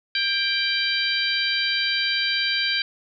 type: harmonic tone with a mistuned harmonic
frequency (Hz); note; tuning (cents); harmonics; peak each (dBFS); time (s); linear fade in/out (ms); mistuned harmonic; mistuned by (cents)
783; G5; -2; 2 / 3 / 4 / 5 / 6; -27 / -27 / -27 / -27 / -27; 0.15-2.82; 2; 2; +33
effects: none